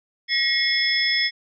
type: tone cluster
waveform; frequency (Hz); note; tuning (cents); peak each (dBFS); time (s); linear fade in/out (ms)
sine; 1910 / 2167 / 3382 / 5210; A#6 / C#7 / G#7 / E8; +42 / -40 / +31 / -21; -24; 0.28-1.31; 50
effects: none